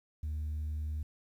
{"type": "tone", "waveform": "sine", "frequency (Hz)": 76.4, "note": "D#2", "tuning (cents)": -31, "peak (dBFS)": -31, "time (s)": [0.23, 1.03], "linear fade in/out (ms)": 5, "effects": ["tanh soft clip ceiling -32 dBFS", "11-bit"]}